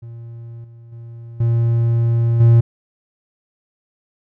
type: tone with level steps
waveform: triangle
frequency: 116.54 Hz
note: A#2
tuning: in tune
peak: -29 / -36 / -30 / -11 / -5 dBFS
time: 0.02-2.61 s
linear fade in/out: 10 ms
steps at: 0.64 / 0.92 / 1.4 / 2.4 s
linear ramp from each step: 5 ms
effects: none

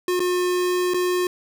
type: tone with dropouts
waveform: square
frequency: 359.9 Hz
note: F#4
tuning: 48 cents flat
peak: -20 dBFS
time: 0.08-1.27 s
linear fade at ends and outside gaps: 2 ms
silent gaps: 0.195-0.202 / 0.937-0.943 s
effects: none

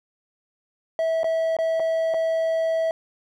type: tone with dropouts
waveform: triangle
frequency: 651 Hz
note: E5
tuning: 22 cents flat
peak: -18 dBFS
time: 0.99-2.91 s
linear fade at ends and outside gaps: 1 ms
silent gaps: 1.233-1.243 / 1.567-1.587 / 1.797-1.801 / 2.139-2.143 s
effects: none

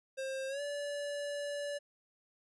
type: tone with pitch glide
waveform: square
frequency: 532 to 576.8 Hz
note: C5 to D5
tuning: +29 to -31 cents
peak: -37 dBFS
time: 0.17-1.79 s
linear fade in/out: 20 ms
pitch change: +140 cents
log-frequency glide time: 0.48-0.61 s
effects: resampled to 24000 Hz

